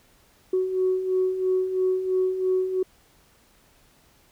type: beating tone pair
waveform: sine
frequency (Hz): 370 / 373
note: F#4 / F#4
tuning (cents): 0 / +14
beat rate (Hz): 3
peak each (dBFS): -28 / -21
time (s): 0.53-2.83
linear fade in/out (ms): 5
effects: tanh soft clip ceiling -14 dBFS + pink hiss -59 dBFS RMS until 4.31 s